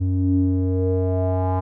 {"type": "tone with low-pass filter sweep", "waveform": "square", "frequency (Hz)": 92.5, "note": "F#2", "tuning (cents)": 0, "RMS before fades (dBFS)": -20, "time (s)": [0, 1.61], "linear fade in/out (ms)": 20, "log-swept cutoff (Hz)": [200, 920], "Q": 4.5, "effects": []}